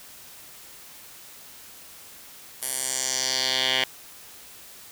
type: tone with band-pass filter sweep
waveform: 10% pulse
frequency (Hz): 130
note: C3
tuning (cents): -11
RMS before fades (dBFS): -26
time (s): 2.62-3.84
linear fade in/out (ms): 2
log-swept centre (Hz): 11000 to 2800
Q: 2.5
effects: white hiss -46 dBFS RMS until 4.91 s